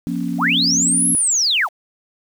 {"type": "chord", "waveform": "sine", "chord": "Bb minor", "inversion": "second", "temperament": "equal with one note detuned", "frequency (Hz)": [174.61, 237.4, 277.2], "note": ["F3", "Bb3", "Db4"], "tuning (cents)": [0, 32, 0], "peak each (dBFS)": -24, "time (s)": [0.07, 1.15], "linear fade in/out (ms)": 0}
{"type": "linear two-way sweep", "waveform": "sine", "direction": "up then down", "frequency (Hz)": [543, 11260, 543], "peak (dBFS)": -14, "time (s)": [0.38, 1.69], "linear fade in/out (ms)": 50, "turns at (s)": 1.1}
{"effects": ["7-bit"]}